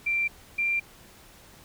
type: tone pair in turn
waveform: sine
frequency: 2358 / 2372 Hz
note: D7 / D7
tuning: +6 / +17 cents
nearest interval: unison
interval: 11 cents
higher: second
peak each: -23 dBFS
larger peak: neither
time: 0.06-0.28 / 0.58-0.8 s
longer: neither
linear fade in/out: 10 ms
effects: pink hiss -52 dBFS RMS until 1.64 s